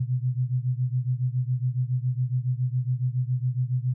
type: beating tone pair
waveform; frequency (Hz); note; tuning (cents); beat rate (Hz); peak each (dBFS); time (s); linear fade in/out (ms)
sine; 123.47 / 130.67; B2 / C3; 0 / -2; 7.2; -25 / -27; 0-3.94; 10
effects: none